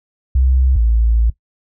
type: tone pair in turn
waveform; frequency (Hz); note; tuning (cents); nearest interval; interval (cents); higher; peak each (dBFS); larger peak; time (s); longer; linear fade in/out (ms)
sine; 64.6 / 56.52; C2 / A1; -21 / +47; major second; 232; first; -10; neither; 0.35-0.76 / 0.76-1.3; second; 5
effects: noise-tail reverb RT60 0.1 s tail -17 dB re dry